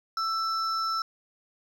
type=tone pair together; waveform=triangle; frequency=1327 / 5314 Hz; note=E6 / E8; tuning=+11 / +13 cents; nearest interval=2 octaves; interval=2402 cents; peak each=-25 / -33 dBFS; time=0.17-1.02 s; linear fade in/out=2 ms; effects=none